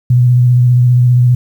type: tone with vibrato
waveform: sine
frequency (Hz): 123.47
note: B2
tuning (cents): 0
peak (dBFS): -5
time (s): 0.1-1.35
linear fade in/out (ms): 5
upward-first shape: square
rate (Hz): 15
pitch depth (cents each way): 20
effects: 7-bit